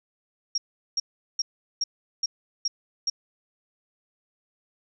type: tone bursts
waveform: sine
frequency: 5588 Hz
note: F8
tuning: in tune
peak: -22 dBFS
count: 7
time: 0.55-3.1 s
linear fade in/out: 5 ms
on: 30 ms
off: 390 ms
effects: none